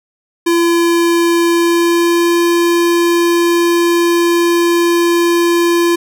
square tone with pitch glide, 340 to 342.8 Hz, F4 to F4, -46 to -32 cents, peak -10 dBFS, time 0.46-5.96 s, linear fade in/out 10 ms, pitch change +14 cents, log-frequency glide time 1.48-2.38 s, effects none

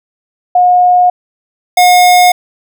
sine / square tone pair in turn, 720 / 720 Hz, F#5 / F#5, -47 / -47 cents, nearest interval unison, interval 0 cents, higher neither, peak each -4 dBFS, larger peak neither, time 0.55-1.1 / 1.77-2.32 s, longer neither, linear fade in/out 5 ms, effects none

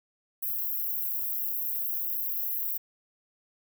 white high-pass noise, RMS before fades -31 dBFS, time 0.42-2.78 s, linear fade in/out 10 ms, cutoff 12000 Hz, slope 96 dB/octave, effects none

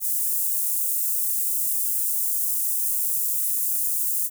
white high-pass noise, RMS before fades -24 dBFS, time 0-4.3 s, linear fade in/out 50 ms, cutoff 8400 Hz, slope 24 dB/octave, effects none

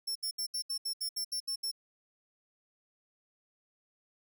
sawtooth tone bursts, 5400 Hz, E8, 41 cents sharp, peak -30 dBFS, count 11, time 0.07-1.715 s, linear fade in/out 10 ms, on 85 ms, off 71 ms, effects none

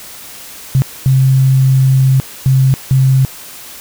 sine tone bursts at uneven times, 132.6 Hz, C3, 23 cents sharp, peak -6 dBFS, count 4, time 0.75-0.82 / 1.06-2.2 / 2.46-2.74 / 2.91-3.25 s, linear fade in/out 0 ms, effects white hiss -32 dBFS RMS until 3.8 s

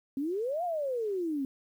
sine exponential two-way sweep, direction up then down, 261.6 to 728 to 261.6 Hz, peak -29 dBFS, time 0.17-1.45 s, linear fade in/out 2 ms, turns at 0.64 s, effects 10-bit

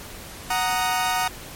sawtooth chord, D# minor, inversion first, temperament equal, 740 / 932.3 / 1244.5 Hz, F#5 / A#5 / D#6, 0 / 0 / 0 cents, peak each -20 / -22 / -24 dBFS, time 0.5-1.28 s, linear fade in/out 5 ms, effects pink hiss -39 dBFS RMS until 1.55 s + MP3 64 kbps

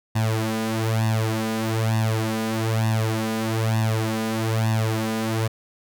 sawtooth tone with flanger, 111.1 Hz, A2, 17 cents sharp, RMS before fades -23 dBFS, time 0.15-5.48 s, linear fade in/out 10 ms, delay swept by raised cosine 1.1 to 4.1 ms, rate 1.1 Hz, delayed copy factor +1, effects none

